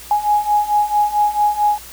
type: beating tone pair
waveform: sine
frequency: 830.6 / 835.1 Hz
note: G#5 / G#5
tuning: 0 / +9 cents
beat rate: 4.5 Hz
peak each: -18 / -15 dBFS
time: 0.11-1.78 s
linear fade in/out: 2 ms
effects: added 60 Hz sine -44 dBFS peak until 1.92 s + white hiss -37 dBFS RMS until 1.92 s